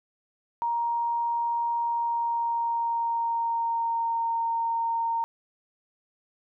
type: tone with pitch glide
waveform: sine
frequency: 938 to 920.8 Hz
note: A#5 to A#5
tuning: +11 to -22 cents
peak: -24 dBFS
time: 0.62-5.24 s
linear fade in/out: 0 ms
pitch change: -33 cents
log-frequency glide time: 1.8-4.28 s
effects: none